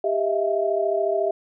sine tone cluster, 396.4 / 637 / 671 Hz, G4 / D#5 / E5, +19 / +41 / +31 cents, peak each -24 dBFS, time 0.04-1.31 s, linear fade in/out 5 ms, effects none

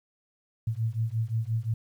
sine beating tone pair, 109.9 / 115.6 Hz, A2 / A#2, -2 / -14 cents, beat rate 5.7 Hz, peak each -29 dBFS, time 0.67-1.74 s, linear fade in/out 5 ms, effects 10-bit

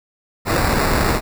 pink noise with sample-and-hold, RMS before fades -17 dBFS, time 0.45-1.21 s, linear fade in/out 50 ms, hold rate 3150 Hz, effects none

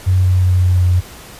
sine tone with pitch steps, 92.5 / 91.81 / 91.12 / 90.44 / 89.76 Hz, F#2 / F#2 / F#2 / F#2 / F2, 0 / -13 / -26 / -39 / +48 cents, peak -9 dBFS, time 0.06-1.01 s, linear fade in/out 20 ms, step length 190 ms, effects pink hiss -36 dBFS RMS until 1.39 s + resampled to 32000 Hz

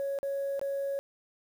sine tone with dropouts, 554.4 Hz, C#5, in tune, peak -28 dBFS, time 0-0.99 s, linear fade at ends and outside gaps 0 ms, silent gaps 0.188-0.23 / 0.594-0.614 s, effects tanh soft clip ceiling -27 dBFS + 9-bit

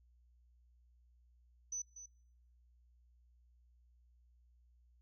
sine tone with echo, 6000 Hz, F#8, 23 cents sharp, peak -38 dBFS, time 1.72-1.82 s, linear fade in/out 5 ms, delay 240 ms, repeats 1, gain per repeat -11 dB, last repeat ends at 2.06 s, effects noise-tail reverb RT60 0.8 s tail -26 dB re dry + added 60 Hz sine -65 dBFS peak until 5.01 s

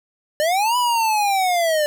square linear two-way sweep, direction up then down, 587.3 to 996 to 587.3 Hz, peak -17 dBFS, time 0.4-1.86 s, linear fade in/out 0 ms, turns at 0.77 s, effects none

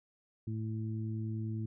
harmonic tone, 110 Hz, A2, in tune, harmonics 1 / 2 / 3, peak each -35 / -41 / -45 dBFS, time 0.47-1.66 s, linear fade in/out 5 ms, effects none

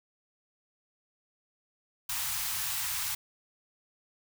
white band-stop noise, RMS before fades -33 dBFS, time 2.09-3.15 s, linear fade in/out 5 ms, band 150 to 790 Hz, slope 48 dB/octave, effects none

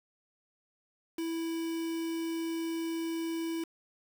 triangle tone with quantisation, 329.4 Hz, E4, 1 cent flat, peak -30 dBFS, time 1.18-3.64 s, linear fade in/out 5 ms, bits 7, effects none

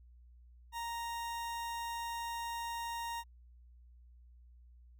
40% pulse tone, 932.3 Hz, A#5, in tune, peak -37 dBFS, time 0.72-3.24 s, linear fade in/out 50 ms, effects added 60 Hz sine -56 dBFS peak until 4.99 s

